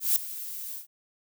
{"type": "noise with ADSR envelope", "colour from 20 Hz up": "violet", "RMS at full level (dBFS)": -21, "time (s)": [0, 0.87], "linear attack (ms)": 160, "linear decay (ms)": 5, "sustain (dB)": -16, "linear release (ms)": 120, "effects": []}